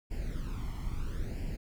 brown noise with flanger, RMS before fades -35 dBFS, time 0.1-1.57 s, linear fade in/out 20 ms, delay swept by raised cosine 0.4 to 0.96 ms, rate 0.75 Hz, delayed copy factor +0.75, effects none

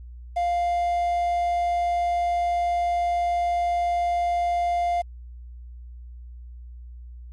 triangle tone with quantisation, 698.5 Hz, F5, in tune, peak -19 dBFS, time 0.36-5.02 s, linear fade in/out 10 ms, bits 8, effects added 60 Hz sine -38 dBFS peak until 7.32 s + resampled to 24000 Hz

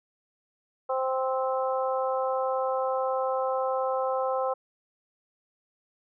harmonic tone, 261.6 Hz, C4, in tune, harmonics 2 / 3 / 4 / 5, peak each -27 / -31 / -33 / -35 dBFS, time 0.89-4.54 s, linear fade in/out 10 ms, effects none

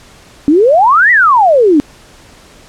sine exponential two-way sweep, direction up then down, 277.2 to 2007 to 277.2 Hz, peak -4 dBFS, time 0.48-1.8 s, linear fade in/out 0 ms, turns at 1.11 s, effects pink hiss -40 dBFS RMS until 2.68 s + low-pass 9000 Hz 12 dB/octave

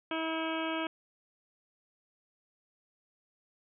harmonic tone, 322.5 Hz, E4, 38 cents flat, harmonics 1 / 2 / 3 / 4 / 5 / 7 / 8 / 9 / 10, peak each -35 / -38 / -40 / -41 / -42 / -43 / -44 / -45 / -45 dBFS, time 0.11-0.87 s, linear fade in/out 2 ms, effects none

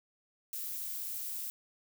violet noise, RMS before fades -39 dBFS, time 0.53-1.5 s, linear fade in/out 0 ms, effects none

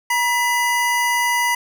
square tone pair together, 956.4 / 2001 Hz, A#5 / B6, +44 / +22 cents, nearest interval octave + minor second, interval 1278 cents, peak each -20 dBFS, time 0.1-1.55 s, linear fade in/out 5 ms, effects none

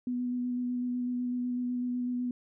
sine tone with vibrato, 246.9 Hz, B3, in tune, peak -29 dBFS, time 0.07-2.31 s, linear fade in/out 2 ms, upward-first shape square, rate 8 Hz, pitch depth 10 cents each way, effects none

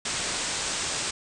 white low-pass noise, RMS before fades -30 dBFS, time 0.05-1.11 s, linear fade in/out 5 ms, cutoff 8800 Hz, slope 96 dB/octave, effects none

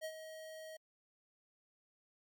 square tone with ADSR envelope, 633 Hz, D#5, 30 cents sharp, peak -39 dBFS, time 0.01-0.77 s, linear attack 37 ms, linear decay 67 ms, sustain -9 dB, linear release 8 ms, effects MP3 96 kbps

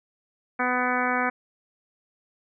harmonic tone, 249.7 Hz, B3, 19 cents sharp, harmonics 1 / 2 / 3 / 4 / 5 / 6 / 7 / 8 / 9, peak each -30 / -32 / -29 / -31 / -30 / -29 / -32 / -35 / -33 dBFS, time 0.59-1.3 s, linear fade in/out 10 ms, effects none

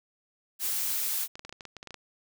blue noise, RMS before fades -30 dBFS, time 0.59-1.28 s, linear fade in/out 50 ms
clicks, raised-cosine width 0.2 ms, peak -25 dBFS, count 12, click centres 1.355 / 1.394 / 1.45 / 1.494 / 1.526 / 1.608 / 1.653 / 1.767 / 1.829 / 1.873 / 1.907 / 1.943 s
effects none

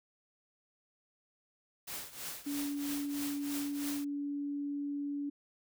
white noise with tremolo, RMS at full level -40 dBFS, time 1.87-4.05 s, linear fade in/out 10 ms, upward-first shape triangle, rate 3.1 Hz, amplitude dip 85%
sine tone, 286.2 Hz, D4, 45 cents flat, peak -34 dBFS, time 2.46-5.3 s, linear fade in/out 10 ms
effects none

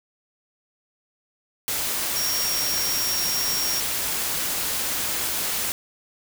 sine tone in noise, 5588 Hz, F8, in tune, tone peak -25 dBFS, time 2.16-3.8 s, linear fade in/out 0 ms, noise white, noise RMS -26 dBFS, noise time 1.68-5.72 s, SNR -2 dB, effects none

